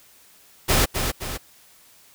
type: noise with echo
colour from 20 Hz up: pink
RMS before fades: -18 dBFS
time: 0.68-0.86 s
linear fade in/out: 20 ms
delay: 260 ms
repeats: 2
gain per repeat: -6 dB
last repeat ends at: 1.38 s
effects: white hiss -53 dBFS RMS until 2.14 s